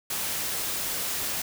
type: noise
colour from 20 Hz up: white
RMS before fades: -30 dBFS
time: 0.1-1.42 s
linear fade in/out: 5 ms
effects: none